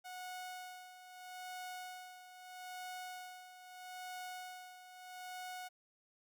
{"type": "tone with tremolo", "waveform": "sawtooth", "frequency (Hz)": 733, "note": "F#5", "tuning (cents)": -16, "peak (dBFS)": -40, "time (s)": [0.04, 5.69], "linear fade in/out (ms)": 20, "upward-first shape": "sine", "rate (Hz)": 0.78, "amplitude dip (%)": 70, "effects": []}